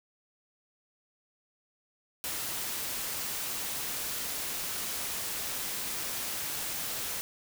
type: noise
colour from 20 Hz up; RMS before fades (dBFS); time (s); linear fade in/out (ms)
white; -35; 2.24-7.21; 0
effects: none